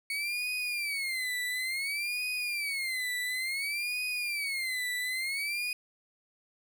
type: tone with vibrato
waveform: 35% pulse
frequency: 2217 Hz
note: C#7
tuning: in tune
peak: -29 dBFS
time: 0.1-5.73 s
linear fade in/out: 2 ms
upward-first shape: sine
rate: 0.57 Hz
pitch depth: 200 cents each way
effects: none